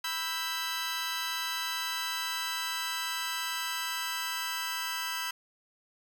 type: chord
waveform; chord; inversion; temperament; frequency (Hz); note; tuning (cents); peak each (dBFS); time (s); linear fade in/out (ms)
15% pulse; E minor; second; just; 988.9 / 1318.5 / 1582.2; B5 / E6 / G6; +2 / 0 / +16; -30; 0.04-5.31; 5
effects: none